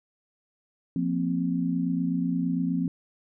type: chord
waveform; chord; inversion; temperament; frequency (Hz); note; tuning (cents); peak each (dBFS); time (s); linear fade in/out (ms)
sine; F suspended fourth; none; equal; 174.61 / 233.1 / 261.6; F3 / Bb3 / C4; 0 / 0 / 0; -27 / -32 / -27; 0.96-2.88; 2
effects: none